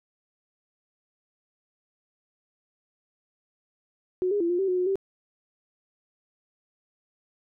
sine tone with pitch steps, 366.9 / 410.2 / 340.2 / 352.7 / 386.5 / 364.8 / 362.4 / 388.6 Hz, F#4 / G#4 / F4 / F4 / G4 / F#4 / F#4 / G4, -15 / -21 / -45 / +17 / -24 / -24 / -36 / -15 cents, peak -22 dBFS, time 4.22-4.956 s, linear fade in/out 0 ms, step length 92 ms, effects none

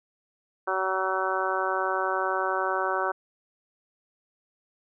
harmonic tone, 188.9 Hz, F#3, 36 cents sharp, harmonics 2 / 3 / 4 / 5 / 6 / 7 / 8, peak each -32 / -32 / -32 / -32 / -32 / -32 / -32 dBFS, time 0.67-3.12 s, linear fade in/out 10 ms, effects none

